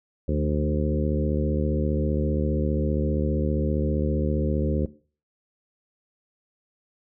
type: harmonic tone with a mistuned harmonic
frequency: 75.1 Hz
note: D2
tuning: 39 cents sharp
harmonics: 1 / 2 / 3 / 4 / 5 / 6 / 7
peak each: -25 / -28 / -30 / -31 / -32 / -33 / -33 dBFS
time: 0.28-4.86 s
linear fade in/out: 5 ms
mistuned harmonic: 3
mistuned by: -29 cents
effects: noise-tail reverb RT60 0.4 s tail -18 dB re dry